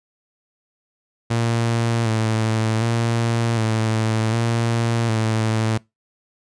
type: tone with vibrato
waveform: sawtooth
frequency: 113.4 Hz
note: A#2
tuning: 47 cents flat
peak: -14 dBFS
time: 1.3-5.78 s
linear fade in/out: 10 ms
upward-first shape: square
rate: 0.66 Hz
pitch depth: 38 cents each way
effects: noise-tail reverb RT60 0.2 s tail -23 dB re dry + resampled to 22050 Hz